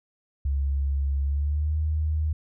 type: tone with pitch glide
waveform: sine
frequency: 69.3 to 77.34 Hz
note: C#2 to D#2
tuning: 0 to -10 cents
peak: -22 dBFS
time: 0.45-2.33 s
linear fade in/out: 5 ms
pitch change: +190 cents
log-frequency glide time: 1.23-1.76 s
effects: none